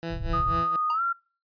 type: tone with tremolo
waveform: 15% pulse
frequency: 166.5 Hz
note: E3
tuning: 18 cents sharp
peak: -23 dBFS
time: 0.03-0.76 s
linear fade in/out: 0 ms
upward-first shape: sine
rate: 4.1 Hz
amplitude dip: 85%
type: low-pass noise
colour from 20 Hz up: pink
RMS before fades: -31 dBFS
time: 0.08-0.64 s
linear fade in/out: 50 ms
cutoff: 140 Hz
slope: 48 dB/octave
type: tone with pitch glide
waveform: sine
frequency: 1238 to 1373.6 Hz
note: D#6 to F6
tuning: -9 to -29 cents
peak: -23 dBFS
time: 0.33-1.13 s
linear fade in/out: 10 ms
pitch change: +180 cents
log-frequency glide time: 0.92-1.02 s
type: tone with exponential decay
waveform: square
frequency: 935 Hz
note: A#5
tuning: 5 cents sharp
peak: -29 dBFS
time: 0.9-1.02 s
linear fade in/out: 2 ms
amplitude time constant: 24 ms
effects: noise-tail reverb RT60 0.4 s tail -26 dB re dry + resampled to 11025 Hz